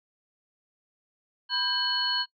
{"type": "tone cluster", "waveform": "sine", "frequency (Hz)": [990, 1591, 3006, 4326], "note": ["B5", "G6", "F#7", "C#8"], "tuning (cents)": [4, 25, 27, -43], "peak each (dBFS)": [-34, -32, -30, -27], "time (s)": [1.49, 2.26], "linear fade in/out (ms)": 50, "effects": ["noise-tail reverb RT60 0.1 s tail -22 dB re dry"]}